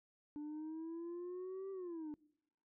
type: exponential two-way sweep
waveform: sine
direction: up then down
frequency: 293.7 to 390.7 to 293.7 Hz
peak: -40 dBFS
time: 0.36-2.14 s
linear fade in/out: 0 ms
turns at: 1.71 s
effects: noise-tail reverb RT60 0.9 s tail -26 dB re dry + tanh soft clip ceiling -42 dBFS